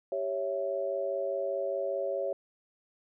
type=chord; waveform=sine; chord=C# diminished; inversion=second; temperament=equal; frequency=392 / 554.4 / 659.3 Hz; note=G4 / C#5 / E5; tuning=0 / 0 / 0 cents; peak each=-36 / -31 / -36 dBFS; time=0.12-2.33 s; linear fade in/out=2 ms; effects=none